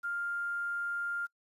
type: tone with quantisation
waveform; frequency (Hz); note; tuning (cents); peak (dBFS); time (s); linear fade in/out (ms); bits
sine; 1400; F6; +4; -32; 0.03-1.27; 20; 10
effects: noise-tail reverb RT60 0.1 s tail -26 dB re dry + resampled to 32000 Hz